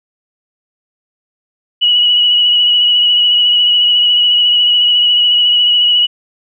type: tone with vibrato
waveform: sine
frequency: 2928 Hz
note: F#7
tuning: 19 cents flat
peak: -7 dBFS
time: 1.81-6.07 s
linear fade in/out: 20 ms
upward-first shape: sine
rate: 14 Hz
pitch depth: 23 cents each way
effects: none